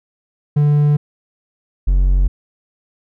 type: tone pair in turn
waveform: triangle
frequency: 147.1 / 45.97 Hz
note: D3 / F#1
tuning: +3 / -10 cents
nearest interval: octave + minor sixth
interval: 2013 cents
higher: first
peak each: -8 / -8 dBFS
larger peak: neither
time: 0.56-0.97 / 1.87-2.28 s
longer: neither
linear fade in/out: 10 ms
effects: none